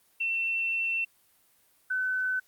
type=tone pair in turn; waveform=sine; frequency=2696 / 1513.1 Hz; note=E7 / F#6; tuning=+38 / +38 cents; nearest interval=minor seventh; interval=1000 cents; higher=first; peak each=-26 dBFS; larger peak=neither; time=0.2-1.05 / 1.9-2.4 s; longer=first; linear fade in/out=10 ms; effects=white hiss -65 dBFS RMS until 2.47 s + Opus 32 kbps